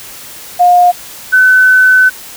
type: tone pair in turn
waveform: sine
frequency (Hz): 712 / 1512.3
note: F5 / F#6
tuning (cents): +33 / +37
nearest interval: octave + minor second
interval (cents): 1304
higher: second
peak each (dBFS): -3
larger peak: neither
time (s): 0.59-0.92 / 1.32-2.1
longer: second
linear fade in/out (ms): 20
effects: white hiss -30 dBFS RMS until 2.36 s